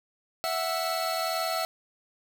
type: tone cluster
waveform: 45% pulse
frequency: 658 / 740 / 1322 / 4332 Hz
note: E5 / F#5 / E6 / C#8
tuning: -3 / 0 / +5 / -41 cents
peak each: -31 / -33 / -33 / -35 dBFS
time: 0.44-1.65 s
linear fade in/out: 0 ms
effects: none